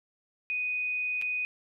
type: tone with dropouts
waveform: sine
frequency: 2489 Hz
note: D#7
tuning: in tune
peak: -28 dBFS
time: 0.5-1.45 s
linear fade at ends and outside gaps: 0 ms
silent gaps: 1.215-1.222 s
effects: none